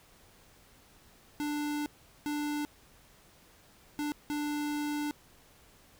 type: tone bursts at uneven times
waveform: square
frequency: 295.2 Hz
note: D4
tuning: 9 cents sharp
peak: -32 dBFS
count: 4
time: 1.4-1.86 / 2.26-2.65 / 3.99-4.12 / 4.3-5.11 s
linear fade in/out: 0 ms
effects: pink hiss -60 dBFS RMS until 5.99 s